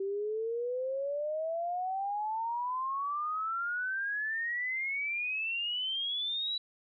sine exponential sweep, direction up, 385.1 to 3951 Hz, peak -31 dBFS, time 0-6.58 s, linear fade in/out 5 ms, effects none

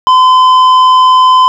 triangle tone with tanh clipping, 1022 Hz, C6, 41 cents flat, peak -4 dBFS, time 0.07-1.48 s, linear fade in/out 0 ms, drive 12 dB, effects none

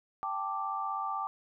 sine chord, G suspended second, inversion none, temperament equal, 784 / 880 / 1174.7 Hz, G5 / A5 / D6, 0 / 0 / 0 cents, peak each -37 / -38 / -34 dBFS, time 0.23-1.27 s, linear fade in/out 0 ms, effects none

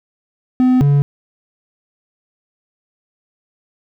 triangle tone pair in turn, 254.1 / 142.61 Hz, B3 / C#3, +49 / +49 cents, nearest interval minor seventh, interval 1000 cents, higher first, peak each -7 dBFS, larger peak neither, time 0.6-0.81 / 0.81-1.02 s, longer neither, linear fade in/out 0 ms, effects none

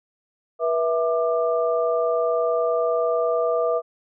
sine tone cluster, 485.4 / 656 / 1189 Hz, B4 / E5 / D6, -30 / -9 / +21 cents, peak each -22 / -22 / -28 dBFS, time 0.59-3.82 s, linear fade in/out 50 ms, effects none

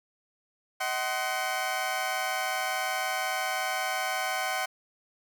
20% pulse chord, C diminished, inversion first, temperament just, 627.9 / 753.5 / 1046.5 Hz, Eb5 / Gb5 / C6, +16 / +31 / 0 cents, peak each -31 / -25 / -30 dBFS, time 0.8-4.66 s, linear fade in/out 10 ms, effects none

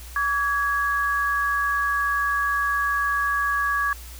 sine tone pair together, 1142.3 / 1661.2 Hz, D6 / G#6, -48 / 0 cents, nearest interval tritone, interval 648 cents, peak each -23 dBFS, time 0.16-3.93 s, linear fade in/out 2 ms, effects added 60 Hz sine -38 dBFS peak until 4.19 s + white hiss -44 dBFS RMS until 4.19 s

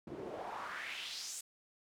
pink noise with band-pass filter sweep, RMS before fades -44 dBFS, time 0.07-1.41 s, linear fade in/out 5 ms, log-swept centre 280 to 8300 Hz, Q 3, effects none

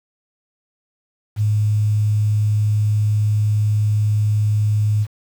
sine tone with quantisation, 105.7 Hz, G#2, 31 cents sharp, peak -14 dBFS, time 1.36-5.07 s, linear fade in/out 50 ms, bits 7, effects none

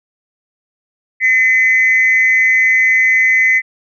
sine tone with amplitude modulation, 2036 Hz, C7, 48 cents flat, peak -4 dBFS, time 1.2-3.62 s, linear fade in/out 50 ms, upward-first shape sine, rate 224 Hz, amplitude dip 75%, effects tanh soft clip ceiling -2 dBFS

